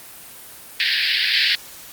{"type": "band-pass noise", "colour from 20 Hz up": "white", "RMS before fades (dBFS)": -18, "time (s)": [0.8, 1.55], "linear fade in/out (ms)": 0, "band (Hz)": [1600, 4900], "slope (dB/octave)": 96, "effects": ["white hiss -40 dBFS RMS until 1.92 s", "Opus 32 kbps"]}